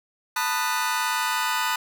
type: chord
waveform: sawtooth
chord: B dominant seventh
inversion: third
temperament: just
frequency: 889 / 987.8 / 1234.7 / 1481.6 Hz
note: A5 / B5 / D#6 / F#6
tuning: +18 / 0 / -14 / +2 cents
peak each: -25 / -24 / -25 / -25 dBFS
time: 0.36-1.76 s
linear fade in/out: 5 ms
effects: none